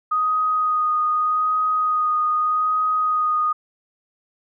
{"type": "tone with vibrato", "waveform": "sine", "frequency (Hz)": 1244.5, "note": "D#6", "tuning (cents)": 0, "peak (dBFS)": -17, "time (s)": [0.11, 3.53], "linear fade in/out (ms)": 10, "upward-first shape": "sine", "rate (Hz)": 0.82, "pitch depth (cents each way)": 14, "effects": []}